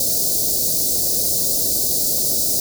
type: band-stop noise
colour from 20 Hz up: white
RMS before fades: -19 dBFS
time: 0-2.6 s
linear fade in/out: 2 ms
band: 660 to 4300 Hz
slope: 48 dB/octave
effects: none